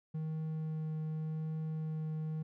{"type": "tone with vibrato", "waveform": "triangle", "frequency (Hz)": 157.1, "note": "D#3", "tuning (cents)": 17, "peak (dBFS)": -33, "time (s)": [0.14, 2.43], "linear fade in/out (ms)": 10, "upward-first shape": "triangle", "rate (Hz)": 0.87, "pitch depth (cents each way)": 9, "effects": []}